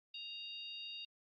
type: harmonic tone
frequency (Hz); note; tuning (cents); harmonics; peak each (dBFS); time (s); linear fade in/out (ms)
933; A#5; +1; 3 / 4 / 5; -47 / -48 / -54; 0.14-1.05; 5
effects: Opus 48 kbps